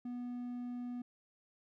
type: tone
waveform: triangle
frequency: 244.7 Hz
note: B3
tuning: 16 cents flat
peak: -37 dBFS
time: 0.05-1.02 s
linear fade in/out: 5 ms
effects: none